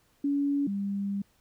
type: tone pair in turn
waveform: sine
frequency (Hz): 283.3 / 199.34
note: C#4 / G3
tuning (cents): +38 / +29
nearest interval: tritone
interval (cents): 609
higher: first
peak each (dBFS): -24 / -28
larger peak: first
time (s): 0.24-0.67 / 0.67-1.22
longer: second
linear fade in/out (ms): 5
effects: pink hiss -67 dBFS RMS until 1.4 s